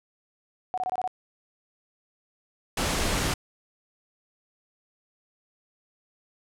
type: tone bursts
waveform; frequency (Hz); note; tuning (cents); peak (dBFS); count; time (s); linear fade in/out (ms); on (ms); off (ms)
sine; 740; F#5; 0; -25; 6; 0.74-1.076; 0; 36; 24
type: noise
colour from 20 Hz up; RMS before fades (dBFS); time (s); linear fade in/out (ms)
pink; -26; 2.77-3.34; 5
effects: low-pass 10000 Hz 12 dB/octave